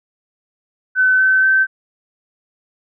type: tone with pitch steps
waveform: sine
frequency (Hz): 1516 / 1531 / 1546.1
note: F#6 / G6 / G6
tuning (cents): +42 / -41 / -24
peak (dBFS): -10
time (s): 0.95-1.67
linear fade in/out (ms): 50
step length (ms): 240
effects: none